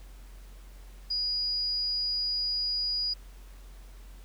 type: tone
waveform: sine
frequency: 4900 Hz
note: D#8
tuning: 27 cents flat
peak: -27 dBFS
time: 1.1-3.14 s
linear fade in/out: 10 ms
effects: added 45 Hz sine -45 dBFS peak until 4.24 s + pink hiss -58 dBFS RMS until 4.24 s